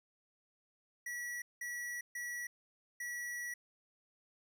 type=tone bursts at uneven times; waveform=square; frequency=1936 Hz; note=B6; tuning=35 cents flat; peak=-40 dBFS; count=4; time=1.06-1.42 / 1.61-2.01 / 2.15-2.47 / 3-3.54 s; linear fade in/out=5 ms; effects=none